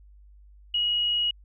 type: tone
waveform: sine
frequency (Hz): 2899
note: F#7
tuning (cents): -36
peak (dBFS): -22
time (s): 0.74-1.31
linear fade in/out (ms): 5
effects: added 50 Hz sine -49 dBFS peak until 1.44 s